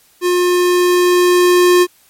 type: tone with level ramp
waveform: square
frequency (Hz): 356.9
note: F4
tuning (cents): +38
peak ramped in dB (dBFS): -12 to -7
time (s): 0.21-1.87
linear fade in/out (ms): 50
effects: white hiss -51 dBFS RMS until 2.09 s + MP3 64 kbps